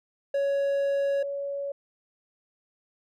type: tone pair in turn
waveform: triangle / sine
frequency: 558 / 561.6 Hz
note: C#5 / C#5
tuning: +11 / +22 cents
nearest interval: unison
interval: 11 cents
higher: second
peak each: -21 / -29 dBFS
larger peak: first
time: 0.34-1.23 / 1.23-1.72 s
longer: first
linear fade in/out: 5 ms
effects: none